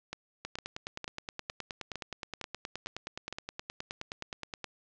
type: two click trains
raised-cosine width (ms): 0.2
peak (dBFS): -20 / -20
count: 41 / 8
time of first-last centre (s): 0.45-4.643 / 0.13-3.326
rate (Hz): 9.54 / 2.19
effects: low-pass 7000 Hz 12 dB/octave + 10-bit